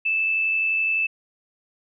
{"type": "tone with amplitude modulation", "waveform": "sine", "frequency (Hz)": 2632, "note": "E7", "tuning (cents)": -3, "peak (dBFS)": -18, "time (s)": [0.05, 1.07], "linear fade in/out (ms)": 10, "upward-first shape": "sine", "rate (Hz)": 91.7, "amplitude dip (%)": 30, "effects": []}